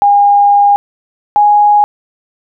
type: tone pair in turn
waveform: sine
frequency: 812 / 829.1 Hz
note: G#5 / G#5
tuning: -39 / -3 cents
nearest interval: unison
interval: 36 cents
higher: second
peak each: -4 dBFS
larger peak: neither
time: 0.02-0.76 / 1.36-1.84 s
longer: first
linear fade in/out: 0 ms
effects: none